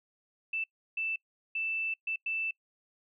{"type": "tone bursts at uneven times", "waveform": "sine", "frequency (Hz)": 2650, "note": "E7", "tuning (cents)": 9, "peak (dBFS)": -30, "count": 5, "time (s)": [[0.53, 0.64], [0.97, 1.16], [1.55, 1.94], [2.07, 2.16], [2.26, 2.51]], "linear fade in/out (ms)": 5, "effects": ["noise-tail reverb RT60 0.1 s tail -24 dB re dry"]}